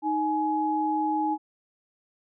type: tone pair together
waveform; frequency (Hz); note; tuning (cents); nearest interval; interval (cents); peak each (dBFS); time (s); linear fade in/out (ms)
sine; 311.2 / 841; D#4 / G#5; 0 / +22; octave + perfect fourth; 1722; -27 / -25; 0.02-1.38; 50
effects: none